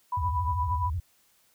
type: tone with tremolo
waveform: sine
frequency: 987.8 Hz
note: B5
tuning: in tune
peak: -25 dBFS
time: 0.12-0.9 s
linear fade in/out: 5 ms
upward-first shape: sine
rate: 8.6 Hz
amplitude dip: 65%
type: tone with vibrato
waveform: sine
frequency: 82.8 Hz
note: E2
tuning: 8 cents sharp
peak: -27 dBFS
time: 0.17-1 s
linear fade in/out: 5 ms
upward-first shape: square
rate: 13 Hz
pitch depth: 210 cents each way
effects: white hiss -65 dBFS RMS until 1.54 s